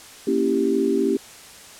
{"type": "chord", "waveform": "sine", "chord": "A# diminished seventh", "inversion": "none", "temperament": "equal", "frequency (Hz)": [233.1, 277.2, 329.6, 392], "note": ["A#3", "C#4", "E4", "G4"], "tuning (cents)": [0, 0, 0, 0], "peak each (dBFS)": [-25, -23, -25, -21], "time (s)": [0.27, 1.17], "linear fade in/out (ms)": 5, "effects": ["white hiss -43 dBFS RMS until 1.79 s", "low-pass 10000 Hz 12 dB/octave"]}